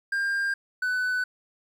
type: tone pair in turn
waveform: triangle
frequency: 1600 / 1498.8 Hz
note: G6 / F#6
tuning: +35 / +22 cents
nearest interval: minor second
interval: 113 cents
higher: first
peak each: -22 dBFS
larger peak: neither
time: 0.12-0.54 / 0.82-1.24 s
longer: neither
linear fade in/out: 5 ms
effects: 10-bit